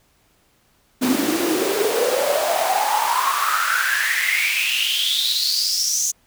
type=noise with high-pass filter sweep; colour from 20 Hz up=pink; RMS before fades=-20 dBFS; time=1.01-6.12 s; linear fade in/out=20 ms; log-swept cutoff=250 to 6600 Hz; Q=9.3; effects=pink hiss -60 dBFS RMS until 6.26 s